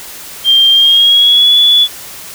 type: tone with pitch glide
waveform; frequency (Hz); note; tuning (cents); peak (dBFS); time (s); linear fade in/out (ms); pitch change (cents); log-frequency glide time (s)
sine; 3181 to 3429; G7 to A7; +25 to -45; -4; 0.44-1.88; 50; +130; 0.71-1.57
effects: white hiss -29 dBFS RMS until 2.34 s